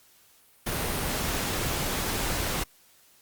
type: noise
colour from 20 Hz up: pink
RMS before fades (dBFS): -29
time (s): 0.66-2.64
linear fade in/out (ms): 10
effects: white hiss -59 dBFS RMS until 3.21 s + Opus 48 kbps